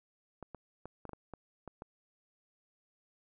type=clicks; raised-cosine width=1 ms; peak=-30 dBFS; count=9; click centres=0.427 / 0.547 / 0.856 / 1.053 / 1.093 / 1.133 / 1.337 / 1.677 / 1.821 s; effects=none